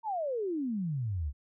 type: exponential sweep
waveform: sine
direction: down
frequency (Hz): 932.3 to 65.41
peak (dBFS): -30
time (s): 0.03-1.33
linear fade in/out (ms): 50
effects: none